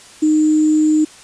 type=tone with sample-and-hold; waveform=sine; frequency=307.9 Hz; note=D#4; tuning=18 cents flat; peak=-10 dBFS; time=0.22-1.05 s; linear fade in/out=10 ms; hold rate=7350 Hz; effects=white hiss -41 dBFS RMS until 1.23 s + resampled to 22050 Hz